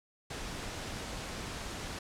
pink noise, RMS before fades -40 dBFS, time 0.3-1.99 s, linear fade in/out 5 ms, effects low-pass 8000 Hz 12 dB/octave

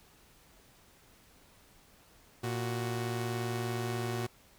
sawtooth tone pair together, 116.54 / 370 Hz, A#2 / F#4, 0 / 0 cents, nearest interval octave + minor sixth, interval 2000 cents, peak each -30 / -33 dBFS, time 2.43-4.27 s, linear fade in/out 10 ms, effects pink hiss -61 dBFS RMS until 4.58 s

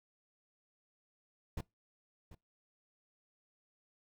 brown noise with echo, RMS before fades -38 dBFS, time 1.57-1.61 s, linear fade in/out 5 ms, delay 740 ms, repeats 1, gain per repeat -15 dB, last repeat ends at 2.35 s, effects noise-tail reverb RT60 0.2 s tail -23 dB re dry

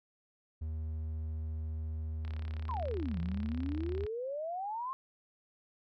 triangle tone, 78.6 Hz, D#2, 18 cents sharp, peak -33 dBFS, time 0.61-4.06 s, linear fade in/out 10 ms
click train, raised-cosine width 0.3 ms, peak -33 dBFS, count 64, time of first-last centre 2.25-4.066 s, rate 34.7 Hz
sine exponential two-way sweep, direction down then up, 1081 to 164.81 to 1081 Hz, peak -35 dBFS, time 2.69-4.93 s, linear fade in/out 0 ms, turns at 3.19 s
effects none

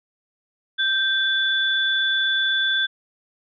sine tone pair together, 1568 / 3468 Hz, G6 / A7, 0 / -26 cents, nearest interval octave + major second, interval 1374 cents, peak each -21 dBFS, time 0.78-2.87 s, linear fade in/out 20 ms, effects none

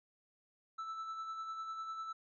triangle tone with tremolo, 1318.5 Hz, E6, in tune, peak -37 dBFS, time 0.78-2.13 s, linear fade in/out 10 ms, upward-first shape sine, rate 10 Hz, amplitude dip 40%, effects resampled to 16000 Hz

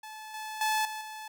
sawtooth tone with level steps, 866 Hz, A5, 28 cents flat, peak -38 / -33 / -22 / -32 / -36 dBFS, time 0.03-1.28 s, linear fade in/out 5 ms, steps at 0.34 / 0.61 / 0.85 / 1.01 s, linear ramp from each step 2 ms, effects none

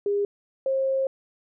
sine tone pair in turn, 405.8 / 534.6 Hz, G#4 / C5, -40 / +37 cents, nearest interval perfect fourth, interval 477 cents, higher second, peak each -21 dBFS, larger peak neither, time 0.06-0.25 / 0.66-1.07 s, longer second, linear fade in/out 2 ms, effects none

